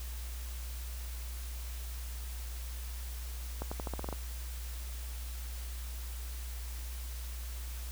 accelerating click train, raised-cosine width 1 ms, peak -23 dBFS, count 9, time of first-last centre 3.62-4.127 s, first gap 95 ms, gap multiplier 0.88, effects added 60 Hz sine -38 dBFS peak until 7.91 s + white hiss -49 dBFS RMS until 7.91 s

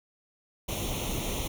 pink noise with comb filter, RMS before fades -32 dBFS, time 0.68-1.48 s, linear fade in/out 10 ms, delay 0.31 ms, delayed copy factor +0.8, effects none

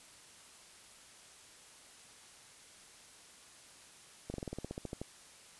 slowing click train, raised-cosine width 2 ms, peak -26 dBFS, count 13, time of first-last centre 4.3-5.016 s, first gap 40 ms, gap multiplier 1.07, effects white hiss -57 dBFS RMS until 5.59 s + resampled to 24000 Hz

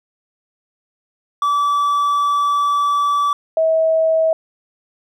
triangle / sine tone pair in turn, 1154 / 643.9 Hz, D6 / E5, -31 / -41 cents, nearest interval minor seventh, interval 1010 cents, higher first, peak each -12 dBFS, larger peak neither, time 1.42-3.33 / 3.57-4.33 s, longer first, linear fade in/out 2 ms, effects none

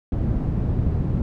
white low-pass noise, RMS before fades -22 dBFS, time 0.12-1.22 s, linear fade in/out 2 ms, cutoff 140 Hz, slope 12 dB/octave, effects none

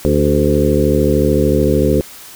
harmonic tone with a mistuned harmonic, 73.42 Hz, D2, in tune, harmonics 1 / 2 / 3 / 4 / 5 / 6 / 7, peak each -18 / -18 / -18 / -18 / -18 / -18 / -18 dBFS, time 0.05-2.01 s, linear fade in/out 0 ms, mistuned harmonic 5, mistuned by +47 cents, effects white hiss -36 dBFS RMS until 2.35 s

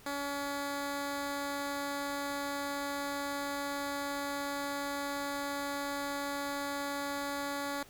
10% pulse tone, 282.9 Hz, C#4, 35 cents sharp, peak -26 dBFS, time 0.06-7.83 s, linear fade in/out 2 ms, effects pink hiss -57 dBFS RMS until 7.89 s

